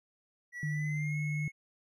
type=tone with pitch glide; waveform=triangle; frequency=1943 to 2181 Hz; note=B6 to C#7; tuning=-29 to -29 cents; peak=-37 dBFS; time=0.52-1.52 s; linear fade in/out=50 ms; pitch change=+200 cents; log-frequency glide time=0.69-1.17 s
type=tone; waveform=sine; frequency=150.9 Hz; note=D3; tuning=47 cents sharp; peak=-31 dBFS; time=0.63-1.48 s; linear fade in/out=2 ms
effects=none